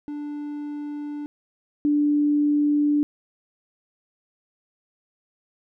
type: tone pair in turn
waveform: triangle / sine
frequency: 293.7 / 293.7 Hz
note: D4 / D4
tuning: 0 / 0 cents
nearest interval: unison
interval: 0 cents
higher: neither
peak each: -27 / -17 dBFS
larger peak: second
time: 0.08-1.26 / 1.85-3.03 s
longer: neither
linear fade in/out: 0 ms
effects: none